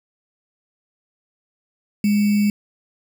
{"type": "tone with sample-and-hold", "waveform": "sine", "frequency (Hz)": 206.7, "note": "G#3", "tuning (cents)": -8, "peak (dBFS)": -14, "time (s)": [2.04, 2.5], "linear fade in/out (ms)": 2, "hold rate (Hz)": 2450, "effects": []}